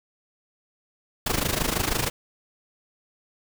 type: noise with amplitude modulation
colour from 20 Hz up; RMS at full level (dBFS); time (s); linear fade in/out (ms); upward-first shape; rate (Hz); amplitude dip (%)
pink; -22; 1.26-2.1; 5; sine; 26.1; 80
effects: none